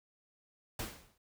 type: noise with exponential decay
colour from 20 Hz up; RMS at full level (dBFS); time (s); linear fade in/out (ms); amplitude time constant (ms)
pink; -36; 0.79-1.18; 5; 83
effects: none